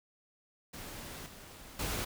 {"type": "noise with level steps", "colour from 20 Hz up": "pink", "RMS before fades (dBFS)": [-45, -51, -36], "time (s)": [0.73, 2.05], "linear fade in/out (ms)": 10, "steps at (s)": [1.26, 1.79], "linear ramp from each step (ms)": 5, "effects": []}